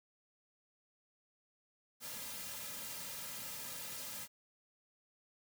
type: noise with comb filter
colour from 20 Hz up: white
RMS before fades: -45 dBFS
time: 2-4.28 s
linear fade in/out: 50 ms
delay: 2.7 ms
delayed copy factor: -0.8
effects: none